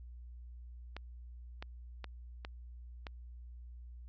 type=clicks; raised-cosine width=0.3 ms; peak=-27 dBFS; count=5; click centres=0.966 / 1.625 / 2.043 / 2.449 / 3.068 s; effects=added 60 Hz sine -47 dBFS peak until 4.08 s + resampled to 16000 Hz